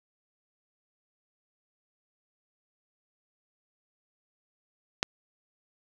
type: click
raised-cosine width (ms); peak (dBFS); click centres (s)
0.2; -7; 5.029
effects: none